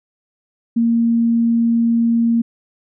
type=tone; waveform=sine; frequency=231.9 Hz; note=A#3; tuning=9 cents flat; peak=-12 dBFS; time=0.76-2.42 s; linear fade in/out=10 ms; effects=none